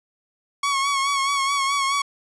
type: tone with vibrato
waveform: sawtooth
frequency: 1108.7 Hz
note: C#6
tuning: in tune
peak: -16 dBFS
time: 0.63-2.02 s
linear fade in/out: 5 ms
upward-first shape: sine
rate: 4.7 Hz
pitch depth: 42 cents each way
effects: resampled to 22050 Hz